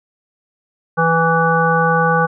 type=harmonic tone; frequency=164.81 Hz; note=E3; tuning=in tune; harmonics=1 / 3 / 5 / 7 / 9; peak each=-18 / -18 / -18 / -18 / -18 dBFS; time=0.97-2.27 s; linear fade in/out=20 ms; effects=none